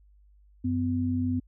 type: tone pair together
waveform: sine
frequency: 94.6 / 252.6 Hz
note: F#2 / B3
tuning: +39 / +39 cents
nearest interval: octave + perfect fourth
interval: 1700 cents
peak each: -29 / -26 dBFS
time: 0.64-1.4 s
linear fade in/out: 10 ms
effects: added 50 Hz sine -55 dBFS peak until 1.47 s